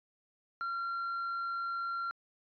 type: tone with tanh clipping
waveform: triangle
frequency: 1374 Hz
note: F6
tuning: 29 cents flat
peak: -34 dBFS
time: 0.61-2.11 s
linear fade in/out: 0 ms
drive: 7 dB
effects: resampled to 11025 Hz